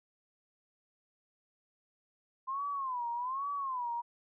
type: tone with vibrato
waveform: sine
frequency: 1037 Hz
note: C6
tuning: 16 cents flat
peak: -33 dBFS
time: 2.47-4.02 s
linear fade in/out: 20 ms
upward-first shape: sine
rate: 1.2 Hz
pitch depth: 170 cents each way
effects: none